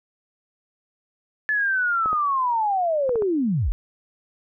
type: linear sweep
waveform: sine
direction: down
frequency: 1736 to 31.11 Hz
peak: -19 dBFS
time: 1.49-3.72 s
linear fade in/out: 0 ms
type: clicks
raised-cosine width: 1 ms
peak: -18 dBFS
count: 5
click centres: 2.059 / 2.13 / 3.093 / 3.157 / 3.222 s
effects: none